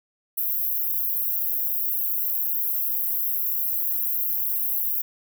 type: high-pass noise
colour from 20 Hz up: pink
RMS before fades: -25 dBFS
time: 0.37-5.02 s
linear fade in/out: 10 ms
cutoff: 12000 Hz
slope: 96 dB/octave
effects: none